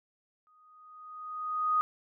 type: tone with exponential growth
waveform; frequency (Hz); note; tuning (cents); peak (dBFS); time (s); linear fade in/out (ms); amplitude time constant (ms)
sine; 1244.5; D#6; 0; -22; 0.47-1.81; 0; 290
effects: none